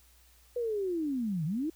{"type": "linear two-way sweep", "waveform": "sine", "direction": "down then up", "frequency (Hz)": [493.9, 145.8, 335.6], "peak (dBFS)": -29, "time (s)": [0.56, 1.7], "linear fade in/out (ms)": 5, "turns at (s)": 1.45, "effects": ["added 60 Hz sine -61 dBFS peak until 1.75 s", "white hiss -63 dBFS RMS until 1.75 s"]}